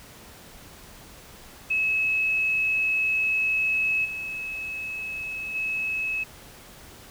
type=tone with level steps; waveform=sine; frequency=2580 Hz; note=E7; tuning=38 cents flat; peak=-21 / -30 / -25 dBFS; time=1.7-6.24 s; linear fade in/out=10 ms; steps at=4.04 / 5.54 s; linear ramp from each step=20 ms; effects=pink hiss -47 dBFS RMS until 7.1 s